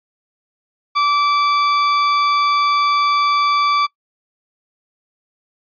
40% pulse tone, 1160 Hz, D6, 22 cents flat, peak -12 dBFS, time 0.95-3.87 s, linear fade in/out 20 ms, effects noise-tail reverb RT60 0.1 s tail -23 dB re dry + resampled to 11025 Hz

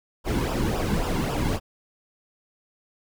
brown noise with flanger, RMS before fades -25 dBFS, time 0.24-1.6 s, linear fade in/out 50 ms, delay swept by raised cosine 0.47 to 1.67 ms, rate 3.7 Hz, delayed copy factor -0.7, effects none

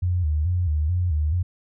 sine tone with vibrato, 82.41 Hz, E2, in tune, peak -19 dBFS, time 0.02-1.43 s, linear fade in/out 10 ms, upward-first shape square, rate 2.3 Hz, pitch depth 140 cents each way, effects none

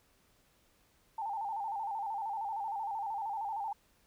sine tone with vibrato, 847 Hz, G#5, 34 cents sharp, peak -34 dBFS, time 1.18-3.73 s, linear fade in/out 5 ms, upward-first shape square, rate 13 Hz, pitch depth 90 cents each way, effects pink hiss -69 dBFS RMS until 4.06 s

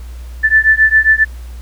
sine beating tone pair, 1755 / 1762.4 Hz, A6 / A6, -5 / +2 cents, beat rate 7.4 Hz, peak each -10 dBFS, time 0.43-1.25 s, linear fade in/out 20 ms, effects added 60 Hz sine -26 dBFS peak until 1.61 s + pink hiss -44 dBFS RMS until 1.61 s

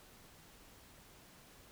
silence, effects pink hiss -60 dBFS RMS until 1.71 s

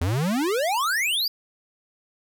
square exponential sweep, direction up, 79.6 to 4944 Hz, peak -22 dBFS, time 0.01-1.28 s, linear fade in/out 5 ms, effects none

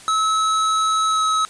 square tone with pitch glide, 1294 to 1283.6 Hz, E6 to E6, -32 to -46 cents, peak -17 dBFS, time 0.08-1.45 s, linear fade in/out 0 ms, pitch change -14 cents, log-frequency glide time 1.08-1.23 s, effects white hiss -42 dBFS RMS until 1.49 s + resampled to 22050 Hz

